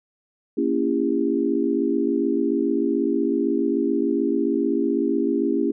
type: chord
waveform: sine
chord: A# diminished seventh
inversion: none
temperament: just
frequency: 233.1 / 279.7 / 335.6 / 402.8 Hz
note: A#3 / C#4 / E4 / G4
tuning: 0 / +16 / +31 / +47 cents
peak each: -26 / -23 / -24 / -25 dBFS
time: 0.57-5.72 s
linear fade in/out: 10 ms
effects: none